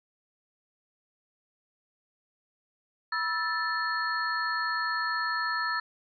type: tone cluster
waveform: sine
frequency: 972 / 1315 / 1759 / 4300 Hz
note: B5 / E6 / A6 / C8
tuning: -28 / -5 / -1 / +47 cents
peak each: -37 / -31 / -30 / -37 dBFS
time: 3.12-5.8 s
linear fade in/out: 5 ms
effects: none